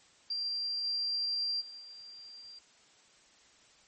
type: tone with level steps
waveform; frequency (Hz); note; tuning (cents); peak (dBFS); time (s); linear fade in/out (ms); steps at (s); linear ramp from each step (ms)
sine; 4725; D8; +10; -32 / -30 / -45 / -47; 0.3-2.59; 5; 0.83 / 1.6 / 1.8; 20
effects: white hiss -62 dBFS RMS until 3.87 s + MP3 32 kbps